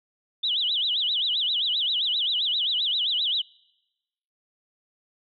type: tone with vibrato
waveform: sine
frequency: 3390 Hz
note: G#7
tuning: 35 cents sharp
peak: -22 dBFS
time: 0.43-3.42 s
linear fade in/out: 10 ms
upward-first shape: sine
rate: 7.6 Hz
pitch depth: 270 cents each way
effects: noise-tail reverb RT60 1.0 s tail -26 dB re dry